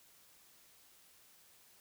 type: silence
effects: white hiss -64 dBFS RMS until 1.8 s